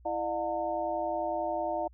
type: tone cluster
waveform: sine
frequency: 331.9 / 604 / 715 / 900 Hz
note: E4 / D5 / F5 / A5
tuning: +12 / +48 / +41 / +39 cents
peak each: -38 / -33 / -33 / -36 dBFS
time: 0.05-1.88 s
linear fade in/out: 10 ms
effects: added 60 Hz sine -53 dBFS peak until 1.93 s